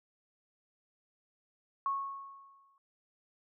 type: tone with exponential decay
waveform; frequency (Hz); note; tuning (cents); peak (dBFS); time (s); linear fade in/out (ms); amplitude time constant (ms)
sine; 1100; C#6; -14; -28; 1.86-2.78; 1; 200
effects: none